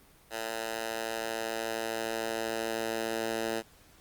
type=tone with high-pass filter sweep; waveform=10% pulse; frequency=113 Hz; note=A2; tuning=47 cents sharp; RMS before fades=-34 dBFS; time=0.3-3.63 s; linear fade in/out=50 ms; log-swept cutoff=660 to 310 Hz; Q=0.78; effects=pink hiss -59 dBFS RMS until 4 s + Opus 32 kbps